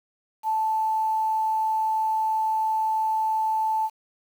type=tone; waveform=sine; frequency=877 Hz; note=A5; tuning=6 cents flat; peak=-21 dBFS; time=0.43-3.9 s; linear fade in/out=50 ms; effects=8-bit